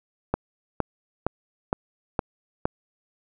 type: click train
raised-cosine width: 1 ms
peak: -8 dBFS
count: 6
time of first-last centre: 0.34-2.655 s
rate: 2.16 Hz
effects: none